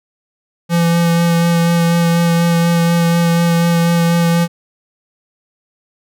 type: tone with vibrato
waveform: square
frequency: 169.5 Hz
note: E3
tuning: 49 cents sharp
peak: -11 dBFS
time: 0.69-4.48 s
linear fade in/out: 50 ms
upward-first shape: sine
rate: 4.1 Hz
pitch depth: 13 cents each way
effects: none